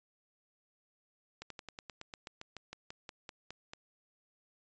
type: slowing click train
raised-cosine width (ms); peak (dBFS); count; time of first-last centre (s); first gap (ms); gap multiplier
0.2; -27; 17; 1.42-3.735; 83; 1.07
effects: resampled to 16000 Hz